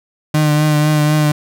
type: tone with vibrato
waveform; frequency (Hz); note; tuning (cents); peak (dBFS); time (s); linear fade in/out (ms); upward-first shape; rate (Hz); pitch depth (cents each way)
35% pulse; 151.3; D#3; -48; -9; 0.34-1.32; 5; triangle; 4; 30
effects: none